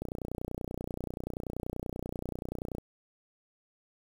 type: click train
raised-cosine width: 2 ms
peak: -22 dBFS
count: 85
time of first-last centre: 0.02-2.783 s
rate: 30.4 Hz
effects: 8-bit